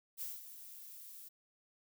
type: noise with ADSR envelope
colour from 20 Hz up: violet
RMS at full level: -41 dBFS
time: 0.17-1.29 s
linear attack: 45 ms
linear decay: 190 ms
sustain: -11 dB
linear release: 12 ms
effects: none